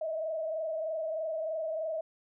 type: tone with frequency modulation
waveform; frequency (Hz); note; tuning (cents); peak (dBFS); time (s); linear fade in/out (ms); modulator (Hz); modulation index
sine; 637; D#5; +41; -31; 0.01-2.01; 5; 23.2; 1
effects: none